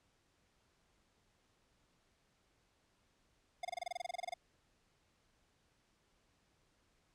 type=tone bursts; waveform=square; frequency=710 Hz; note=F5; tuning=28 cents sharp; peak=-38 dBFS; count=16; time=3.63-4.34 s; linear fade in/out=5 ms; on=20 ms; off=26 ms; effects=pink hiss -75 dBFS RMS until 7.14 s + low-pass 8000 Hz 12 dB/octave